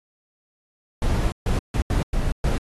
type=noise bursts at uneven times; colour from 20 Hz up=brown; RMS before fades=-21 dBFS; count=6; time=1.02-1.32 / 1.46-1.59 / 1.74-1.82 / 1.9-2.03 / 2.13-2.32 / 2.44-2.58 s; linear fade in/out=2 ms; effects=AAC 32 kbps